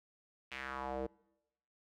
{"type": "tone with band-pass filter sweep", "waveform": "square", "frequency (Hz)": 66, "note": "C2", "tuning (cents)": 16, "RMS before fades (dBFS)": -41, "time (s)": [0.51, 1.07], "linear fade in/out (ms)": 10, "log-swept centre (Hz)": [2600, 440], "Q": 2.7, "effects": ["noise-tail reverb RT60 0.9 s tail -24 dB re dry"]}